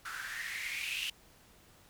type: noise with band-pass filter sweep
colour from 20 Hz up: blue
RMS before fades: -39 dBFS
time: 0.05-1.1 s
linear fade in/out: 5 ms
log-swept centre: 1400 to 2900 Hz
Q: 7.1
effects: pink hiss -61 dBFS RMS until 1.89 s